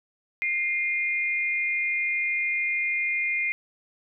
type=tone pair together; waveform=sine; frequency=2100 / 2447 Hz; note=C7 / D#7; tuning=+6 / -29 cents; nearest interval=minor third; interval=265 cents; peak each=-25 / -28 dBFS; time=0.42-3.52 s; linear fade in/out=0 ms; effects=none